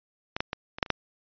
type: clicks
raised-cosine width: 0.3 ms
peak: -14 / -10 / -14 / -20 / -6 / -27 / -6 dBFS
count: 7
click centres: 0.365 / 0.405 / 0.531 / 0.785 / 0.828 / 0.862 / 0.903 s
effects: resampled to 11025 Hz